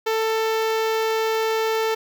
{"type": "tone with notch filter", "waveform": "sawtooth", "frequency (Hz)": 443.8, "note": "A4", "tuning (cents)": 15, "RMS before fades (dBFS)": -22, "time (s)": [0.06, 1.95], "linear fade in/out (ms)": 10, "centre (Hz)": 9300, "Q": 0.85, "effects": []}